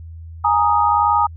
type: chord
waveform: sine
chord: Ab suspended second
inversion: none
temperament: equal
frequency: 830.6 / 932.3 / 1244.5 Hz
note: Ab5 / Bb5 / Eb6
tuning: 0 / 0 / 0 cents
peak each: -17 dBFS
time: 0.44-1.27 s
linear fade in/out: 10 ms
effects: added 82 Hz sine -32 dBFS peak until 1.36 s